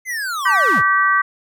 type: linear sweep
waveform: square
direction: down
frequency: 2099 to 54.3 Hz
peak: -22 dBFS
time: 0.05-0.83 s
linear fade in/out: 50 ms
type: harmonic tone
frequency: 386.4 Hz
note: G4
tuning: 25 cents flat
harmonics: 3 / 4 / 5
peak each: -15 / -17 / -19 dBFS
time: 0.45-1.22 s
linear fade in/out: 10 ms
effects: none